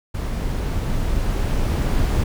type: noise with level ramp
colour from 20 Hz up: brown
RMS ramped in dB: -24 to -18 dBFS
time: 0.14-2.24 s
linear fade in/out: 10 ms
effects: none